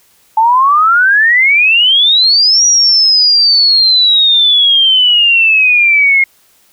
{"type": "exponential two-way sweep", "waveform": "sine", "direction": "up then down", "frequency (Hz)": [865, 5800, 2138], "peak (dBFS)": -5, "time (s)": [0.37, 6.24], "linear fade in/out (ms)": 5, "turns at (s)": 2.65, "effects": ["white hiss -50 dBFS RMS until 6.72 s"]}